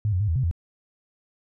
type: tone with pitch steps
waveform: sine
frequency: 105.9 / 90.4 / 104.9 / 81.7 / 130.6 / 84.2 Hz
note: G#2 / F#2 / G#2 / E2 / C3 / E2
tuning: +34 / -40 / +18 / -15 / -3 / +37 cents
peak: -20 dBFS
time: 0.05-0.512 s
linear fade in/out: 0 ms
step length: 77 ms
effects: none